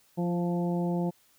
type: harmonic tone with a mistuned harmonic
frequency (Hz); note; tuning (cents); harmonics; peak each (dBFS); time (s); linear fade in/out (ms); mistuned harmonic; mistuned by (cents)
174.61; F3; 0; 1 / 2 / 3 / 4 / 5; -27 / -33 / -37 / -39 / -41; 0.17-1.11; 20; 2; -18
effects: white hiss -64 dBFS RMS until 1.38 s